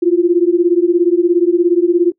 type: beating tone pair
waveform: sine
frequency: 340 / 357 Hz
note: F4 / F4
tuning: -46 / +38 cents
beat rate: 17 Hz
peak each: -12 dBFS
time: 0.02-2.12 s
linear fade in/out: 10 ms
effects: noise-tail reverb RT60 0.1 s tail -24 dB re dry